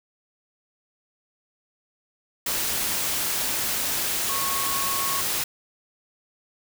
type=tone in noise; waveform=sine; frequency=1100 Hz; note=C#6; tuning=14 cents flat; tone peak=-29 dBFS; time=4.29-5.21 s; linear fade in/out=5 ms; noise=white; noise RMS=-26 dBFS; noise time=2.46-5.44 s; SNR=-6 dB; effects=none